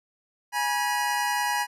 25% pulse tone pair together, 830.6 / 967.3 Hz, G#5 / B5, 0 / -36 cents, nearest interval minor third, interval 264 cents, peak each -23 dBFS, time 0.52-1.67 s, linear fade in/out 50 ms, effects resampled to 32000 Hz

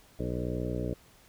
harmonic tone with a mistuned harmonic, 61 Hz, B1, 21 cents flat, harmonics 1 / 2 / 3 / 4 / 5 / 6 / 7 / 8 / 9 / 10, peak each -37 / -36 / -38 / -41 / -38 / -43 / -39 / -43 / -43 / -44 dBFS, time 0.19-0.94 s, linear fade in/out 5 ms, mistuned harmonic 8, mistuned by +25 cents, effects pink hiss -59 dBFS RMS until 1.28 s

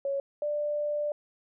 sine tone pair in turn, 554.4 / 591.4 Hz, C#5 / D5, 0 / +12 cents, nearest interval minor second, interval 112 cents, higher second, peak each -27 dBFS, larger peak neither, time 0.05-0.2 / 0.42-1.12 s, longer second, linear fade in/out 2 ms, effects none

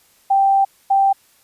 sine tone bursts at uneven times, 784 Hz, G5, in tune, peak -11 dBFS, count 2, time 0.3-0.65 / 0.9-1.13 s, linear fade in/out 10 ms, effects white hiss -55 dBFS RMS until 1.43 s + resampled to 32000 Hz

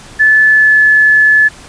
sine tone with pitch glide, 1737 to 1725 Hz, A6 to A6, -23 to -35 cents, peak -4 dBFS, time 0.19-1.49 s, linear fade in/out 20 ms, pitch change -12 cents, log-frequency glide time 0.44-0.8 s, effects pink hiss -35 dBFS RMS until 1.68 s + resampled to 22050 Hz

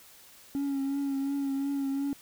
triangle tone with vibrato, 276.6 Hz, C#4, 4 cents flat, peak -25 dBFS, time 0.55-2.13 s, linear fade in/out 0 ms, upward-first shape triangle, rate 2.8 Hz, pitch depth 36 cents each way, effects tanh soft clip ceiling -22 dBFS + white hiss -54 dBFS RMS until 2.21 s

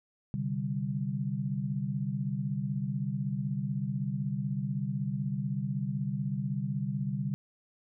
sine chord, C suspended second, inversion none, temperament equal, 130.81 / 146.83 / 196 Hz, C3 / D3 / G3, 0 / 0 / 0 cents, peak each -34 dBFS, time 0.34-7.34 s, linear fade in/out 0 ms, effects none

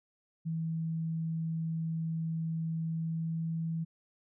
sine tone with pitch glide, 162.5 to 163.54 Hz, E3 to E3, -24 to -13 cents, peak -31 dBFS, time 0.45-3.85 s, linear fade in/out 20 ms, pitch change +11 cents, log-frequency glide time 2.8-3.52 s, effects none

